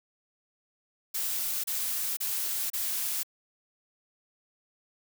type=noise bursts; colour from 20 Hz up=blue; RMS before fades=-31 dBFS; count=4; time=1.14-3.233 s; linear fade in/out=10 ms; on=500 ms; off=31 ms; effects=none